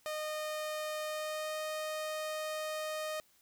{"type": "tone with pitch glide", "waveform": "sawtooth", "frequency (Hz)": [614, 619], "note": ["D#5", "D#5"], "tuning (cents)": [-23, -9], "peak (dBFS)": -32, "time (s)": [0.06, 3.2], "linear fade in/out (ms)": 0, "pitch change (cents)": 14, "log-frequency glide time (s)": [1.04, 1.55], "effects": ["white hiss -68 dBFS RMS until 3.41 s"]}